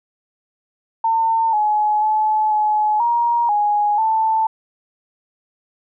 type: tone with pitch steps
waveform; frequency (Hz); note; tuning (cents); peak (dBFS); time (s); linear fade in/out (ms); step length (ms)
sine; 902 / 846 / 860 / 850 / 944 / 831 / 884; A5 / G#5 / A5 / G#5 / A#5 / G#5 / A5; +43 / +32 / -40 / +40 / +22 / +1 / +8; -14; 1.04-4.47; 5; 490
effects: none